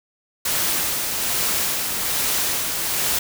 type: noise with tremolo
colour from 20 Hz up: white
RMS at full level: -21 dBFS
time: 0.45-3.19 s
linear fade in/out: 5 ms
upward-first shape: sine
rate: 1.2 Hz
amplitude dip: 35%
effects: none